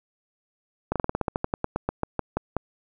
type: slowing click train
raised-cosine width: 1 ms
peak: -10 dBFS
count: 18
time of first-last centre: 0.92-2.567 s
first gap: 37 ms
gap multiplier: 1.11
effects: none